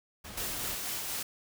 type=noise; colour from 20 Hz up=pink; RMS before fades=-44 dBFS; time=0.24-0.75 s; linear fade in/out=10 ms
type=noise with tremolo; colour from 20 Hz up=white; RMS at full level=-35 dBFS; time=0.37-1.23 s; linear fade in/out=5 ms; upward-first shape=sine; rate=4.1 Hz; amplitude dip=25%
effects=none